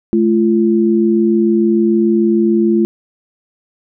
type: tone pair together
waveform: sine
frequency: 215.9 / 342.7 Hz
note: A3 / F4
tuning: -33 / -33 cents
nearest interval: minor sixth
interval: 800 cents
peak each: -12 dBFS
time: 0.13-2.85 s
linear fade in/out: 0 ms
effects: none